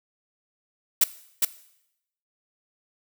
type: noise with echo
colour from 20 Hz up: blue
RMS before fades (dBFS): -17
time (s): 1.01-1.04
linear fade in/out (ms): 5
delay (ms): 410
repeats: 1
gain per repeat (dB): -3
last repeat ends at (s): 1.45
effects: noise-tail reverb RT60 0.8 s tail -17 dB re dry